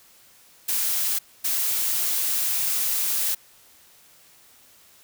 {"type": "noise bursts at uneven times", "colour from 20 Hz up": "blue", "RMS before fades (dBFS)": -24, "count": 2, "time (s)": [[0.68, 1.19], [1.44, 3.35]], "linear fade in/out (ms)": 10, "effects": ["white hiss -54 dBFS RMS until 5.03 s"]}